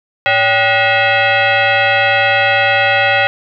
sine tone with frequency modulation, 567 Hz, C#5, 39 cents sharp, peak -9 dBFS, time 0.26-3.27 s, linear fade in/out 0 ms, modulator 675 Hz, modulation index 3.6, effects none

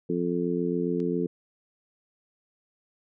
harmonic tone, 87.31 Hz, F2, in tune, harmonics 2 / 3 / 4 / 5, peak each -30 / -30 / -30 / -30 dBFS, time 0.09-1.27 s, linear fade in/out 10 ms
click, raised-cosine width 0.2 ms, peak -33 dBFS, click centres 1.002 s
effects none

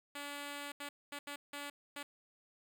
5% pulse tone bursts at uneven times, 287 Hz, D4, 40 cents flat, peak -31 dBFS, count 6, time 0.15-0.72 / 0.8-0.89 / 1.12-1.19 / 1.27-1.36 / 1.53-1.7 / 1.96-2.03 s, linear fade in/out 5 ms, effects none

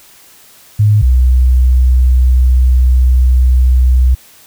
sine tone pair in turn, 105.1 / 63.04 Hz, G#2 / B1, +21 / +36 cents, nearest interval major sixth, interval 885 cents, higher first, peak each -5 dBFS, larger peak neither, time 0.79-1.02 / 1.02-4.15 s, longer second, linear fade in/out 10 ms, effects white hiss -42 dBFS RMS until 4.46 s

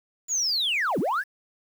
sine linear two-way sweep, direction down then up, 7040 to 146.83 to 1780 Hz, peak -21 dBFS, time 0.28-1.24 s, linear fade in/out 50 ms, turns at 0.99 s, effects tanh soft clip ceiling -19 dBFS + 8-bit

